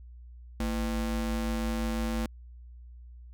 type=ring-modulated tone; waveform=square; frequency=140 Hz; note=C#3; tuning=18 cents sharp; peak=-26 dBFS; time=0.6-2.26 s; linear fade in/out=2 ms; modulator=85.8 Hz; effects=added 60 Hz sine -45 dBFS peak until 3.33 s